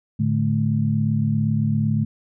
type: tone cluster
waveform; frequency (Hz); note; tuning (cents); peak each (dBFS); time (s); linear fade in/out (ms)
sine; 110.1 / 147.7 / 215.6; A2 / D3 / A3; +2 / +10 / -35; -22; 0.19-2.05; 10
effects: none